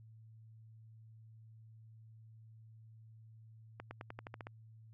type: accelerating click train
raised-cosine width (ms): 0.5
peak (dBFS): -30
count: 9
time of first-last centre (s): 3.8-4.469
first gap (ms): 110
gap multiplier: 0.92
effects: added 111 Hz sine -55 dBFS peak until 4.93 s